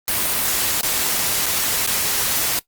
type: noise with dropouts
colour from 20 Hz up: white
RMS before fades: -20 dBFS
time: 0.08-2.59 s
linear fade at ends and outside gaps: 0 ms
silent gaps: 0.81-0.832 / 1.458-1.463 / 1.864-1.874 s
effects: noise-tail reverb RT60 0.1 s tail -18 dB re dry + Opus 32 kbps